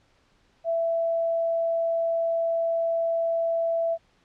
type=tone; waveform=sine; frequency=665 Hz; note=E5; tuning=15 cents sharp; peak=-22 dBFS; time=0.64-3.98 s; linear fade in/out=50 ms; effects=pink hiss -64 dBFS RMS until 4.24 s + low-pass 5000 Hz 12 dB/octave